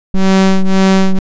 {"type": "ring-modulated tone", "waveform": "square", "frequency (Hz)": 95.6, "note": "G2", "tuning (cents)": -43, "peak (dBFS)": -4, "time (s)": [0.14, 1.19], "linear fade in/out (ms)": 5, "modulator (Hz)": 94.6, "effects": ["resampled to 16000 Hz"]}